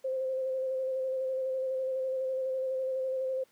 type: tone with vibrato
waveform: sine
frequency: 523 Hz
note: C5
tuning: 1 cent flat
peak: -29 dBFS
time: 0.04-3.44 s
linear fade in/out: 10 ms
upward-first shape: square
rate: 12 Hz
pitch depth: 17 cents each way
effects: pink hiss -66 dBFS RMS until 3.51 s + high-pass 200 Hz 12 dB/octave